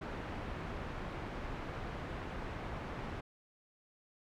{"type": "low-pass noise", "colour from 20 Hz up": "pink", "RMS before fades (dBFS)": -42, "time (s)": [0.01, 3.21], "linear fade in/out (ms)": 10, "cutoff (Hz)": 1900, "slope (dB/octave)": 12, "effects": []}